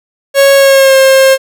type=tone with pitch glide; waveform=45% pulse; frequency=552 to 533.5 Hz; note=C#5 to C5; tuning=-7 to +34 cents; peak=-3 dBFS; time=0.34-1.38 s; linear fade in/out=50 ms; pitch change=-59 cents; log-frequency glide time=0.55-0.96 s; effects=none